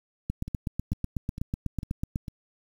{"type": "two click trains", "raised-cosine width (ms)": 5, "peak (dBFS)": [-16, -23], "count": [16, 5], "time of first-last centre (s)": [[0.3, 2.159], [0.48, 2.282]], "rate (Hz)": [8.07, 2.22], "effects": ["8-bit"]}